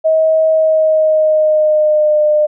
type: tone with pitch glide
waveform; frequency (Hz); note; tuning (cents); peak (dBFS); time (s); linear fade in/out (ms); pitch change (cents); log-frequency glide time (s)
sine; 636 to 603.8; D#5 to D5; +38 to +48; -8; 0.04-2.47; 20; -90; 0.49-2.21
effects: none